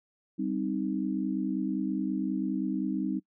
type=chord; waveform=sine; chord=C minor; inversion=second; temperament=equal; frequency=196 / 261.6 / 311.1 Hz; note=G3 / C4 / Eb4; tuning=0 / 0 / 0 cents; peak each=-32 dBFS; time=0.38-3.2 s; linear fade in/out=20 ms; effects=noise-tail reverb RT60 0.1 s tail -24 dB re dry